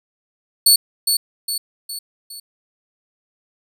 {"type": "tone with echo", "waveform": "20% pulse", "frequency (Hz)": 4435, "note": "C#8", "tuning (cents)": 0, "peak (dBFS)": -3, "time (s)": [0.66, 0.76], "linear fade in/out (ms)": 5, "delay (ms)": 410, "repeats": 4, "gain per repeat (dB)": -6, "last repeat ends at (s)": 2.4, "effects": []}